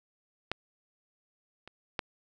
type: clicks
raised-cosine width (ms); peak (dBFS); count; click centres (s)
0.3; -14 / -30 / -14; 3; 0.516 / 1.676 / 1.992
effects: none